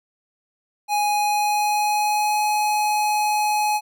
square tone with pitch glide, 830.6 to 842.7 Hz, G#5 to G#5, 0 to +25 cents, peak -19 dBFS, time 0.88-3.81 s, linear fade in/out 50 ms, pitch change +25 cents, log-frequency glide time 1.08-2.41 s, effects none

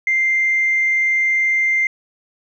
sine tone, 2093 Hz, C7, in tune, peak -13 dBFS, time 0.07-1.87 s, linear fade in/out 2 ms, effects tanh soft clip ceiling -9 dBFS

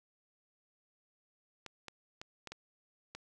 clicks, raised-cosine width 0.2 ms, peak -27 dBFS, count 6, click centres 1.663 / 1.883 / 2.215 / 2.473 / 2.52 / 3.15 s, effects none

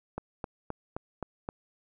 click train, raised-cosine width 1 ms, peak -20 dBFS, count 6, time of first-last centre 0.18-1.489 s, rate 3.82 Hz, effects none

